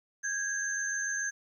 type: tone cluster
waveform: sine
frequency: 1567 / 1654 / 6290 Hz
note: G6 / G#6 / G8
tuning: -1 / -8 / +5 cents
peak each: -40 / -32 / -35 dBFS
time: 0.23-1.31 s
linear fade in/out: 20 ms
effects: 11-bit